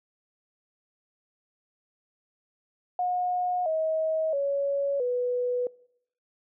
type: tone with pitch steps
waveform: sine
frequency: 722 / 635.8 / 560 / 493.1 Hz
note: F#5 / D#5 / C#5 / B4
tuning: -43 / +37 / +18 / -3 cents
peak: -24 dBFS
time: 2.99-5.67 s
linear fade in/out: 2 ms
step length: 670 ms
effects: noise-tail reverb RT60 0.7 s tail -23 dB re dry